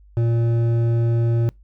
sine tone with hard clipping, 116.54 Hz, A#2, in tune, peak -18 dBFS, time 0.17-1.49 s, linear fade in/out 0 ms, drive 9 dB, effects noise-tail reverb RT60 0.2 s tail -26 dB re dry + added 50 Hz sine -46 dBFS peak until 1.63 s

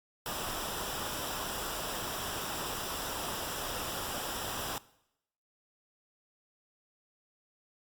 pink noise with comb filter, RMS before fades -37 dBFS, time 0.26-4.78 s, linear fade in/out 0 ms, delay 0.46 ms, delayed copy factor -0.6, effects noise-tail reverb RT60 0.8 s tail -20 dB re dry + Opus 48 kbps

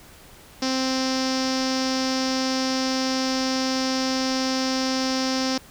sawtooth tone with low-pass filter, 261.6 Hz, C4, in tune, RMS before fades -24 dBFS, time 0.62-5.58 s, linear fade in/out 5 ms, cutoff 5300 Hz, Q 6.3, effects pink hiss -48 dBFS RMS until 5.7 s

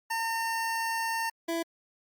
25% pulse tone pair in turn, 909 / 333.1 Hz, A#5 / E4, -44 / +18 cents, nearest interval octave + perfect fourth, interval 1738 cents, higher first, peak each -25 dBFS, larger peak neither, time 0.1-1.3 / 1.48-1.63 s, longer first, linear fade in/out 10 ms, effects Opus 48 kbps

